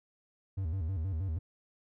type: tone with vibrato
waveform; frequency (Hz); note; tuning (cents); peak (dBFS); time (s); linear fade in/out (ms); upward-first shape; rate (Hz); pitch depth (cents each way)
triangle; 87.31; F2; 0; -29; 0.57-1.39; 10; square; 6.3; 170
effects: none